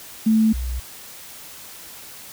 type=tone pair in turn; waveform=sine; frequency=220 / 61.74 Hz; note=A3 / B1; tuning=0 / 0 cents; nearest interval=octave + minor seventh; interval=2200 cents; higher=first; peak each=-13 / -23 dBFS; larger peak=first; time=0.26-0.53 / 0.53-0.8 s; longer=neither; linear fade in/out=10 ms; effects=white hiss -40 dBFS RMS until 2.32 s